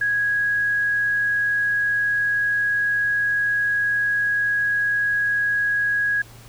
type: tone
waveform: sine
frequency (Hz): 1657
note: G#6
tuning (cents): -4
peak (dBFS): -18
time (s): 0.01-6.22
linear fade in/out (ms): 5
effects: added 116 Hz sine -44 dBFS peak until 6.48 s + pink hiss -47 dBFS RMS until 6.48 s